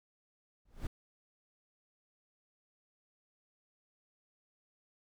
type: noise with exponential growth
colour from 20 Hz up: brown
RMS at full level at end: -33 dBFS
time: 0.65-0.87 s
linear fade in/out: 5 ms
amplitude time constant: 46 ms
effects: none